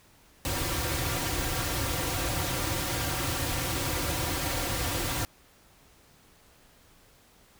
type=noise with comb filter; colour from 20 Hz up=pink; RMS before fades=-30 dBFS; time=0.45-5.25 s; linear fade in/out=0 ms; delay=4.7 ms; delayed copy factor=-0.95; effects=pink hiss -59 dBFS RMS until 7.59 s